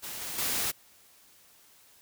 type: noise with level steps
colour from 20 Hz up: white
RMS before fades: -39 / -37 / -30 dBFS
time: 0.02-0.72 s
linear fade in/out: 20 ms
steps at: 0.21 / 0.38 s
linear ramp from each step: 5 ms
effects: white hiss -59 dBFS RMS until 2.01 s